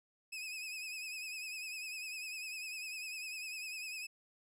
sawtooth tone with vibrato, 2543 Hz, D#7, 37 cents sharp, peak -38 dBFS, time 0.32-4.07 s, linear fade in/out 10 ms, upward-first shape triangle, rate 10 Hz, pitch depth 75 cents each way, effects low-pass 12000 Hz 12 dB/octave

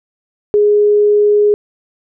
sine tone, 415.5 Hz, G#4, 1 cent sharp, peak -7 dBFS, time 0.54-1.54 s, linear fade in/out 0 ms, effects none

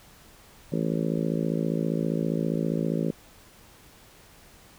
harmonic tone, 55 Hz, A1, in tune, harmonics 3 / 4 / 5 / 6 / 7 / 8 / 9 / 10, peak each -28 / -30 / -32 / -34 / -35 / -36 / -37 / -38 dBFS, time 0.72-3.11 s, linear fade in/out 5 ms, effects pink hiss -53 dBFS RMS until 4.78 s

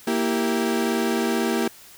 35% pulse chord, E diminished, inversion second, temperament equal, 233.1 / 329.6 / 392 Hz, Bb3 / E4 / G4, 0 / 0 / 0 cents, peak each -22 / -25 / -24 dBFS, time 0.07-1.68 s, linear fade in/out 5 ms, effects white hiss -47 dBFS RMS until 1.97 s

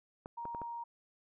clicks, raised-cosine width 1 ms, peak -29 dBFS, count 4, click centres 0.259 / 0.454 / 0.548 / 0.617 s
sine tone, 938 Hz, A#5, 11 cents sharp, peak -39 dBFS, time 0.37-0.84 s, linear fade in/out 10 ms
effects none

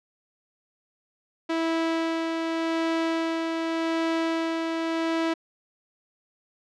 sawtooth tone with tremolo, 327.6 Hz, E4, 11 cents flat, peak -19 dBFS, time 1.49-5.34 s, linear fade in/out 10 ms, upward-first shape sine, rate 0.86 Hz, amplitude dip 30%, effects low-pass 4000 Hz 12 dB/octave

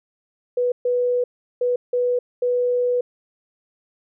sine tone bursts at uneven times, 491.8 Hz, B4, 7 cents flat, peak -17 dBFS, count 5, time 0.57-0.72 / 0.85-1.24 / 1.61-1.76 / 1.93-2.19 / 2.42-3.01 s, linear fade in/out 5 ms, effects none

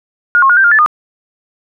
sine tone with pitch steps, 1430 / 1079 / 1437 / 1568 / 1409 / 1740 / 1220 Hz, F6 / C#6 / F6 / G6 / F6 / A6 / D#6, +41 / -47 / +49 / 0 / +15 / -20 / -34 cents, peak -5 dBFS, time 0.35-0.861 s, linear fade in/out 0 ms, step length 73 ms, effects none

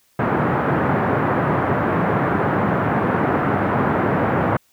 pink band-pass noise, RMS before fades -19 dBFS, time 0.19-4.57 s, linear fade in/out 5 ms, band 110 to 1600 Hz, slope 24 dB/octave, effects white hiss -60 dBFS RMS until 4.72 s

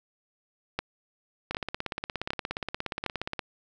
two click trains, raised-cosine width 0.3 ms, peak -15 / -12 dBFS, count 33 / 4, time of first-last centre 1.51-3.392 / 0.79-3.063 s, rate 17 / 1.32 Hz, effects none

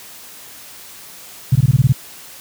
sine tone bursts, 129.8 Hz, C3, 13 cents flat, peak -7 dBFS, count 8, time 1.52-1.924 s, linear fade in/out 5 ms, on 33 ms, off 20 ms, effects white hiss -38 dBFS RMS until 2.4 s + high-pass 60 Hz 12 dB/octave

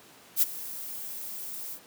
violet noise with ADSR envelope, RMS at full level -20 dBFS, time 0.36-1.8 s, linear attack 62 ms, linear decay 21 ms, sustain -18 dB, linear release 72 ms, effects pink hiss -53 dBFS RMS until 1.86 s + high-pass 200 Hz 12 dB/octave

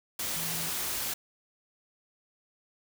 sine tone in noise, 164.81 Hz, E3, in tune, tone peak -41 dBFS, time 0.36-0.69 s, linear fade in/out 5 ms, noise white, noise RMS -33 dBFS, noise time 0.19-1.14 s, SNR -11 dB, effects none

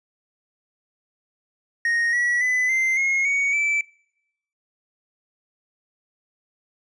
triangle tone with pitch steps, 1864.7 / 1933.8 / 2005 / 2080 / 2157 / 2237 / 2320 Hz, A#6 / B6 / B6 / C7 / C#7 / C#7 / D7, 0 / -37 / +26 / -11 / -48 / +15 / -22 cents, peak -17 dBFS, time 1.85-3.81 s, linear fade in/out 2 ms, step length 280 ms, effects noise-tail reverb RT60 0.8 s tail -25 dB re dry + resampled to 22050 Hz

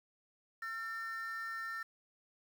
triangle tone pair together, 1351.1 / 1800 Hz, E6 / A6, +42 / +39 cents, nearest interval perfect fourth, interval 497 cents, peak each -40 / -38 dBFS, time 0.62-1.83 s, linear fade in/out 5 ms, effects tanh soft clip ceiling -33 dBFS + 10-bit

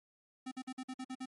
square tone bursts, 258.6 Hz, C4, 20 cents flat, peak -40 dBFS, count 8, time 0.46-1.258 s, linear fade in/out 10 ms, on 56 ms, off 50 ms, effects MP3 48 kbps

